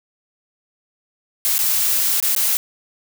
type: noise with dropouts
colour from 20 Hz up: blue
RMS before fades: -18 dBFS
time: 1.45-2.57 s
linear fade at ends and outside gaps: 0 ms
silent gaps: 1.581-1.59 / 2.201-2.226 / 2.35-2.363 s
effects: none